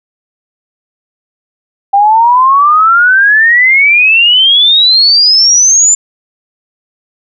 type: exponential sweep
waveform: sine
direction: up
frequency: 787 to 7210 Hz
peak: -3 dBFS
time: 1.93-5.95 s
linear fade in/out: 10 ms
effects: none